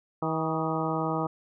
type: harmonic tone with a mistuned harmonic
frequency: 160.2 Hz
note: E3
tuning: 49 cents flat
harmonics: 1 / 2 / 3 / 4 / 5 / 6 / 7 / 8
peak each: -32 / -32 / -34 / -35 / -34 / -36 / -38 / -35 dBFS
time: 0.22-1.27 s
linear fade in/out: 5 ms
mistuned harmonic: 8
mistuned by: -52 cents
effects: none